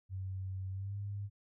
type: tone with pitch glide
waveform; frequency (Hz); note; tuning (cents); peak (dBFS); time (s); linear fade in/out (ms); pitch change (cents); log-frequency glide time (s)
sine; 94.8 to 101.02; F#2 to G#2; +43 to -47; -37; 0.09-1.3; 50; +110; 0.71-0.96
effects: none